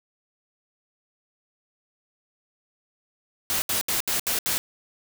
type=noise bursts; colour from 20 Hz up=white; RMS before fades=-25 dBFS; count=6; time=3.5-4.58 s; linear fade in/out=0 ms; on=120 ms; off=72 ms; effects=none